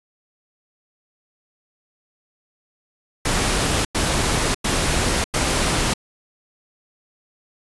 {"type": "noise bursts", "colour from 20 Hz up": "pink", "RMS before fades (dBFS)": -20, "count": 4, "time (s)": [3.25, 5.938], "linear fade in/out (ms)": 5, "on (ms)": 600, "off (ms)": 96, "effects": ["resampled to 24000 Hz"]}